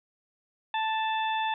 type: harmonic tone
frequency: 880 Hz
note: A5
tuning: in tune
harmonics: 1 / 2 / 3 / 4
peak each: -27 / -35 / -37 / -37 dBFS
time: 0.74-1.54 s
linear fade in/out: 2 ms
effects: none